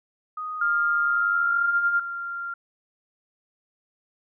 sine tone with pitch glide, 1244.5 to 1388.9 Hz, D#6 to F6, 0 to -10 cents, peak -29 dBFS, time 0.37-2.54 s, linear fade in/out 5 ms, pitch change +190 cents, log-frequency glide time 0.99-1.74 s
sine tone, 1399 Hz, F6, 3 cents sharp, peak -20 dBFS, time 0.61-2 s, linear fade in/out 5 ms
effects none

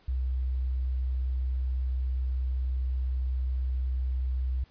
triangle tone with tanh clipping, 63.9 Hz, C2, 40 cents flat, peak -26 dBFS, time 0.08-4.64 s, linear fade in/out 5 ms, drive 4 dB, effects pink hiss -62 dBFS RMS until 4.7 s + resampled to 11025 Hz

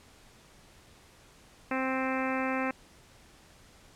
harmonic tone, 262.1 Hz, C4, 3 cents sharp, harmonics 1 / 2 / 3 / 4 / 5 / 6 / 7 / 8 / 9 / 10, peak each -32 / -35 / -37 / -38 / -39 / -40 / -40 / -41 / -42 / -42 dBFS, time 1.71-2.71 s, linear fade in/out 2 ms, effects pink hiss -57 dBFS RMS until 3.95 s + low-pass 10000 Hz 12 dB/octave

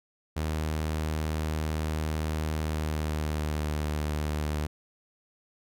sawtooth tone with pitch glide, 77.78 to 75.57 Hz, D#2 to D#2, 0 to -50 cents, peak -24 dBFS, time 0.36-4.67 s, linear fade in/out 10 ms, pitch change -50 cents, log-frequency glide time 2.59-3.79 s, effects none

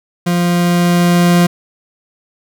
40% pulse tone with level ramp, 174.61 Hz, F3, in tune, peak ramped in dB -11 to -6 dBFS, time 0.26-1.47 s, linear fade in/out 10 ms, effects none

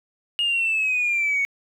sine exponential sweep, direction down, 2863 to 2211 Hz, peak -18 dBFS, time 0.39-1.45 s, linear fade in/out 0 ms, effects tanh soft clip ceiling -16 dBFS + 9-bit

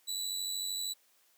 25% pulse tone with amplitude modulation, 3951 Hz, B7, in tune, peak -28 dBFS, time 0.07-0.94 s, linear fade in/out 20 ms, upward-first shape sine, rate 93.1 Hz, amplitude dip 50%, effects white hiss -68 dBFS RMS until 1.37 s + high-pass 300 Hz 12 dB/octave

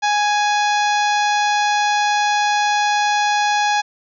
harmonic tone with a mistuned harmonic, 830.6 Hz, G#5, in tune, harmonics 1 / 2 / 3 / 4 / 5 / 6 / 7 / 8, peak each -16 / -22 / -26 / -28 / -30 / -32 / -33 / -34 dBFS, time 0.02-3.82 s, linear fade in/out 20 ms, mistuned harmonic 4, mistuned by +37 cents, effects none

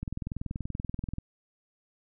click train, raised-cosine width 5 ms, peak -21 dBFS, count 25, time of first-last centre 0.03-1.184 s, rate 20.8 Hz, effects none

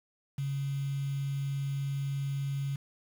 sine tone with quantisation, 138.59 Hz, C#3, in tune, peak -30 dBFS, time 0.38-2.76 s, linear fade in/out 5 ms, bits 8, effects none

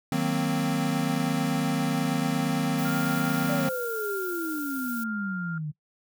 square chord, C half-diminished seventh, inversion first, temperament equal, 155.56 / 185 / 233.1 / 261.6 Hz, Eb3 / Gb3 / Bb3 / C4, 0 / 0 / 0 / 0 cents, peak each -30 / -32 / -31 / -29 dBFS, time 0.12-3.69 s, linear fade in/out 2 ms
violet noise, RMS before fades -39 dBFS, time 2.78-5.04 s, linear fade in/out 5 ms
sine tone with tremolo, 1400 Hz, F6, 4 cents sharp, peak -32 dBFS, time 2.85-5.58 s, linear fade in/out 2 ms, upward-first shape triangle, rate 1 Hz, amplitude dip 30%
sine exponential sweep, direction down, 598 to 146.83 Hz, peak -29 dBFS, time 3.48-5.72 s, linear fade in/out 20 ms
effects noise-tail reverb RT60 0.1 s tail -21 dB re dry

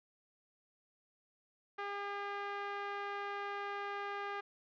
5% pulse tone with low-pass filter, 403.7 Hz, G#4, 49 cents flat, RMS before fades -41 dBFS, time 1.78-4.41 s, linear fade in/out 10 ms, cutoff 1400 Hz, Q 1.1, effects none

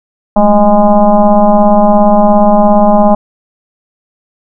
sine tone with frequency modulation, 416.6 Hz, G#4, 5 cents sharp, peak -3 dBFS, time 0.36-3.15 s, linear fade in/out 5 ms, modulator 204 Hz, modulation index 2.4, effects none

